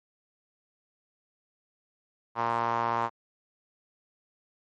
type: tone with band-pass filter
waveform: sawtooth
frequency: 116.54 Hz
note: A#2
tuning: in tune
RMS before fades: -28 dBFS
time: 2.35-3.1 s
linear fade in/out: 50 ms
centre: 990 Hz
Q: 3.9
effects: MP3 48 kbps